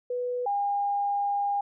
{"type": "tone pair in turn", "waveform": "sine", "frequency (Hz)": [493.1, 808.5], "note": ["B4", "G#5"], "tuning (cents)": [-3, -47], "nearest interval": "major sixth", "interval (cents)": 856, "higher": "second", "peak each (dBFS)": [-27, -24], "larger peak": "second", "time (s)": [[0.1, 0.46], [0.46, 1.61]], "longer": "second", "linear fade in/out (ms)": 5, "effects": []}